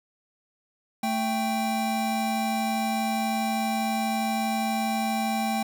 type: tone pair together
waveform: square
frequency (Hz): 221.9 / 785.8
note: A3 / G5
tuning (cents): +15 / +4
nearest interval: octave + minor seventh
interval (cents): 2189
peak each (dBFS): -28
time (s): 1.03-5.63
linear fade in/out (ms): 5
effects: none